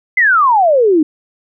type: exponential sweep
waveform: sine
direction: down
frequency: 2093 to 293.7 Hz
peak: -7 dBFS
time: 0.17-1.03 s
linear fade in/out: 5 ms
effects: none